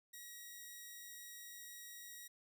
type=tone; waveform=5% pulse; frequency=1906 Hz; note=A#6; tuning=38 cents sharp; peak=-40 dBFS; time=0.13-2.28 s; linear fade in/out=10 ms; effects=none